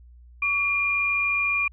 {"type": "tone pair together", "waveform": "sine", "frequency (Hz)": [1136.9, 2409], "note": ["C#6", "D7"], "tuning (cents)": [43, 43], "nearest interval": "octave + minor second", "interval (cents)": 1300, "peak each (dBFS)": [-31, -21], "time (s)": [0.42, 1.68], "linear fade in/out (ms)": 5, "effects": ["added 60 Hz sine -46 dBFS peak until 1.72 s"]}